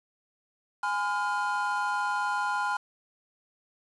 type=tone cluster; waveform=triangle; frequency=829 / 1016 / 1413 Hz; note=G#5 / B5 / F6; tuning=-3 / +49 / +20 cents; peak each=-29 dBFS; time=0.83-2.77 s; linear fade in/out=5 ms; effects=resampled to 22050 Hz + 8-bit